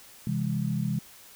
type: chord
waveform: sine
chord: C augmented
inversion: none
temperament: equal with one note detuned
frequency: 130.81 / 164.81 / 204.1 Hz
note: C3 / E3 / G#3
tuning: 0 / 0 / -30 cents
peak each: -30 dBFS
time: 0.27-0.99 s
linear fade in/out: 2 ms
effects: white hiss -51 dBFS RMS until 1.35 s